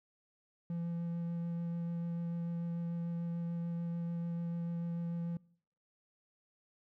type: tone with vibrato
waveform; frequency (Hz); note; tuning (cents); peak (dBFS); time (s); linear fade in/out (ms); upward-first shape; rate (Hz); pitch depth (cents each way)
triangle; 169.9; F3; -47; -33; 0.7-5.37; 2; sine; 6.8; 9
effects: noise-tail reverb RT60 0.6 s tail -23 dB re dry